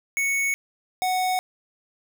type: tone pair in turn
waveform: square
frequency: 2217 / 739.8 Hz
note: C#7 / F#5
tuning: 0 / 0 cents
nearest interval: octave + perfect fifth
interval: 1900 cents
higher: first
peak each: -22 dBFS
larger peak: neither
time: 0.17-0.54 / 1.02-1.39 s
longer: neither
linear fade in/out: 0 ms
effects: 8-bit